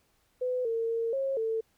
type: tone with pitch steps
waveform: sine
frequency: 503 / 455.9 / 458.3 / 541 / 447.2 Hz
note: B4 / A#4 / A#4 / C#5 / A4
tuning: +32 / -39 / -29 / -42 / +28 cents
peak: -27 dBFS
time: 0.41-1.61 s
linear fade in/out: 10 ms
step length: 240 ms
effects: pink hiss -70 dBFS RMS until 1.77 s